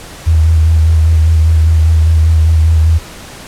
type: tone with vibrato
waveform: sine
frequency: 80.2 Hz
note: E2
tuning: 47 cents flat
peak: -5 dBFS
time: 0.26-2.99 s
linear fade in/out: 20 ms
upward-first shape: square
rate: 5 Hz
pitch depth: 24 cents each way
effects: pink hiss -31 dBFS RMS until 3.47 s + low-pass 11000 Hz 12 dB/octave